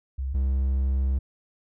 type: tone pair in turn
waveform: sine / triangle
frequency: 66.5 / 66.5 Hz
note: C2 / C2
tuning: +29 / +29 cents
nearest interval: unison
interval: 0 cents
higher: neither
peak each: -26 / -19 dBFS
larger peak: second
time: 0.18-0.34 / 0.34-1.19 s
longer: second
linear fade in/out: 10 ms
effects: none